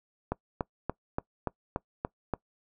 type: click train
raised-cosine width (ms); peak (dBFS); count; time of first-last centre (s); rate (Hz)
1; -15; 8; 0.32-2.337; 3.47
effects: noise-tail reverb RT60 0.1 s tail -23 dB re dry